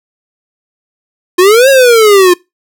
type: exponential two-way sweep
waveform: square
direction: up then down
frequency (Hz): 348.7 to 554.4 to 348.7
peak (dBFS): -3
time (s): 1.38-2.34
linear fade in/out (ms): 10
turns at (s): 1.69
effects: noise-tail reverb RT60 0.2 s tail -22 dB re dry